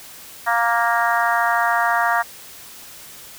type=harmonic tone; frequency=233.6 Hz; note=A#3; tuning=4 cents sharp; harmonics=3 / 4 / 5 / 6 / 7 / 8; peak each=-21 / -22 / -23 / -24 / -24 / -25 dBFS; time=0.46-2.23 s; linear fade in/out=20 ms; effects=white hiss -40 dBFS RMS until 3.38 s